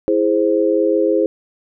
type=chord; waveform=sine; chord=E augmented; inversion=none; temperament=equal; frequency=329.6 / 415.3 / 523.3 Hz; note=E4 / G#4 / B#4; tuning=0 / 0 / 0 cents; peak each=-17 dBFS; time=0.08-1.26 s; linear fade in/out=0 ms; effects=none